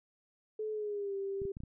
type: tone with pitch glide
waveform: sine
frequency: 431 to 393 Hz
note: A4 to G4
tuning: -36 to +4 cents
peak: -34 dBFS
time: 0.59-1.52 s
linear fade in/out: 5 ms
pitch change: -160 cents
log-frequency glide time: 0.72-1.15 s
type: clicks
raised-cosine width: 5 ms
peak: -32 dBFS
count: 5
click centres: 1.418 / 1.453 / 1.569 / 1.604 / 1.636 s
effects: none